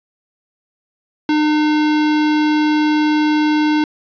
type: tone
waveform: square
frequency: 303.3 Hz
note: D#4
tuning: 44 cents flat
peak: -13 dBFS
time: 1.29-3.84 s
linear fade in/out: 2 ms
effects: resampled to 11025 Hz + 9-bit